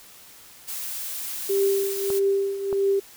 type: noise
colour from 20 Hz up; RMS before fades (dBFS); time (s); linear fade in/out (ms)
blue; -32; 0.67-2.2; 20
type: tone with tremolo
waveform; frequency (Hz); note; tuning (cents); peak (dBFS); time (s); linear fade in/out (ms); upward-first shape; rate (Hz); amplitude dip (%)
sine; 394.3; G4; +10; -17; 1.49-3; 10; triangle; 1.6; 75
type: clicks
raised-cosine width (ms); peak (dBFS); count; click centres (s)
1; -19; 2; 2.103 / 2.728
effects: white hiss -48 dBFS RMS until 3.16 s